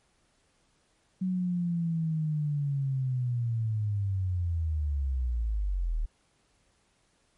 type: linear sweep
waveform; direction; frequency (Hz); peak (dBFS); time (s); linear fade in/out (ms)
sine; down; 187.3 to 36.71; -26; 1.21-6.06; 10
effects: pink hiss -69 dBFS RMS until 7.37 s + MP3 48 kbps